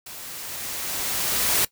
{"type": "noise with level ramp", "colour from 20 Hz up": "white", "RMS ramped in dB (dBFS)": [-39, -20], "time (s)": [0.06, 1.65], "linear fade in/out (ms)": 5, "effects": ["noise-tail reverb RT60 0.1 s tail -19 dB re dry"]}